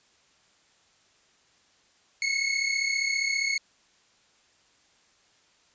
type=tone pair together; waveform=sawtooth; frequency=2172 / 2207 Hz; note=C#7 / C#7; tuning=-36 / -8 cents; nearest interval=unison; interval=28 cents; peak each=-24 dBFS; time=2.22-3.58 s; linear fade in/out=2 ms; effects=white hiss -63 dBFS RMS until 5.74 s + resampled to 16000 Hz